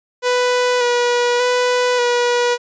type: tone with vibrato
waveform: sawtooth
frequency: 490 Hz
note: B4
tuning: 14 cents flat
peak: -10 dBFS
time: 0.22-2.58 s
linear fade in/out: 50 ms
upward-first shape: square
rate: 0.85 Hz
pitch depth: 19 cents each way
effects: resampled to 16000 Hz